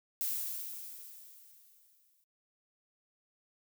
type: noise with exponential decay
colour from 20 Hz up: violet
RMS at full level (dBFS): -33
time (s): 0.21-2.24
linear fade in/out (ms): 0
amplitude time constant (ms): 440
effects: noise-tail reverb RT60 0.1 s tail -24 dB re dry